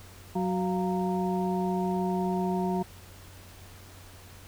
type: harmonic tone with a mistuned harmonic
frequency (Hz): 185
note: F#3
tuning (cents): 0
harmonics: 1 / 2 / 4 / 5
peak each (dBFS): -28 / -31 / -34 / -35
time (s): 0.35-2.83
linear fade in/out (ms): 10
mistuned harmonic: 4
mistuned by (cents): -99
effects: added 92 Hz sine -50 dBFS peak until 4.47 s + pink hiss -51 dBFS RMS until 4.47 s